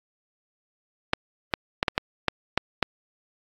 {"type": "clicks", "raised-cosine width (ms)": 0.3, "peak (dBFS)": -4, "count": 8, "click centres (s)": [1.134, 1.538, 1.829, 1.882, 1.979, 2.283, 2.576, 2.827], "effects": ["AAC 64 kbps"]}